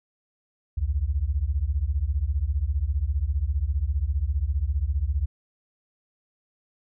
sine beating tone pair, 63.7 / 78.7 Hz, C2 / D#2, -46 / +20 cents, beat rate 15 Hz, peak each -25 dBFS, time 0.77-5.26 s, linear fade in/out 10 ms, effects none

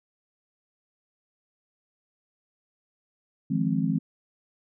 sine chord, F minor seventh, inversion third, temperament just, 157.15 / 174.61 / 209.5 / 261.9 Hz, Eb3 / F3 / Ab3 / C4, +18 / 0 / +15 / +2 cents, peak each -28 dBFS, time 3.5-3.99 s, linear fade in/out 10 ms, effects none

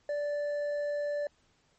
triangle tone with hard clipping, 584 Hz, D5, 10 cents flat, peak -31 dBFS, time 0.09-1.27 s, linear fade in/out 2 ms, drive 8 dB, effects pink hiss -69 dBFS RMS until 1.78 s + MP3 32 kbps

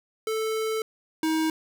square tone pair in turn, 440 / 317.4 Hz, A4 / D#4, 0 / +35 cents, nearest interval tritone, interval 565 cents, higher first, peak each -26 / -23 dBFS, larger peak second, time 0.27-0.82 / 1.23-1.5 s, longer first, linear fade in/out 2 ms, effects none

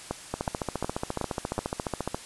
two click trains, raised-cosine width 1 ms, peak -14 / -14 dBFS, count 27 / 5, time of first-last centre 0.34-2.146 / 0.11-1.581 s, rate 14.4 / 2.72 Hz, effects white hiss -44 dBFS RMS until 2.25 s + resampled to 24000 Hz

